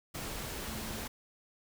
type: tone in noise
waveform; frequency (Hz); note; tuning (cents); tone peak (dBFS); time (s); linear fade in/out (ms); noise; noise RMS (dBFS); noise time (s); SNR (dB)
sine; 220; A3; 0; -45; 0.67-1.01; 10; pink; -40; 0.14-1.08; -8
effects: none